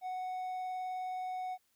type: tone with vibrato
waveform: triangle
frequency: 740 Hz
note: F#5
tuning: in tune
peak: -34 dBFS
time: 0.01-1.58 s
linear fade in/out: 50 ms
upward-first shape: triangle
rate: 19 Hz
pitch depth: 8 cents each way
effects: white hiss -75 dBFS RMS until 1.75 s